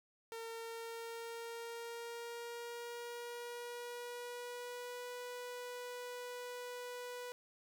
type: tone with pitch glide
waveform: sawtooth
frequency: 456.3 to 491.9 Hz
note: A#4 to B4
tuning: -37 to -7 cents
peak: -40 dBFS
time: 0.32-7.32 s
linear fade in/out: 0 ms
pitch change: +130 cents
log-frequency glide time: 0.49-5.1 s
effects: none